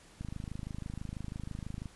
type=click train; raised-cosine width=5 ms; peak=-27 dBFS; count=44; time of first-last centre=0.21-1.858 s; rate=26.1 Hz; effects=pink hiss -58 dBFS RMS until 1.95 s + resampled to 24000 Hz